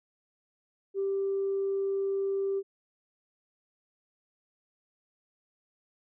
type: tone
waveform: sine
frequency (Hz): 392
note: G4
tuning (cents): 0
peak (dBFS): -26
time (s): 0.94-2.63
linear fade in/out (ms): 50
effects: tanh soft clip ceiling -22 dBFS